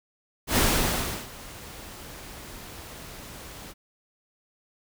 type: noise with ADSR envelope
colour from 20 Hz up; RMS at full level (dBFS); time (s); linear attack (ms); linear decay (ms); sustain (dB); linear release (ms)
pink; -21; 0.47-3.74; 95; 700; -21; 34
effects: none